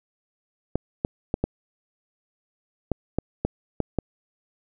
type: clicks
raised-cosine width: 2 ms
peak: -9 dBFS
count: 9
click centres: 0.756 / 1.049 / 1.341 / 1.44 / 2.917 / 3.186 / 3.45 / 3.803 / 3.987 s
effects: none